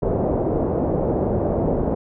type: low-pass noise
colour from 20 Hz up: white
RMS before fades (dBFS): -21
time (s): 0.02-1.95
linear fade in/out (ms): 10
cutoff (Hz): 600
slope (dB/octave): 24
effects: none